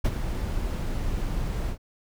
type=noise with ADSR envelope; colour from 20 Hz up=brown; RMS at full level=-19 dBFS; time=0.04-1.78 s; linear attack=15 ms; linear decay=41 ms; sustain=-9 dB; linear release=86 ms; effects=none